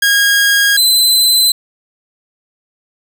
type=tone pair in turn; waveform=sawtooth; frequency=1634 / 4044 Hz; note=G#6 / B7; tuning=-29 / +40 cents; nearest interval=octave + major third; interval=1569 cents; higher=second; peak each=-5 dBFS; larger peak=neither; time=0.02-0.77 / 0.77-1.52 s; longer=neither; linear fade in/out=5 ms; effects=none